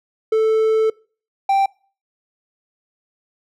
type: tone pair in turn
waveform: triangle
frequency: 440 / 784 Hz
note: A4 / G5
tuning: 0 / 0 cents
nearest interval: minor seventh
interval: 1000 cents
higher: second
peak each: -11 / -11 dBFS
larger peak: neither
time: 0.32-0.9 / 1.49-1.66 s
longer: first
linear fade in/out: 5 ms
effects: noise-tail reverb RT60 0.4 s tail -24 dB re dry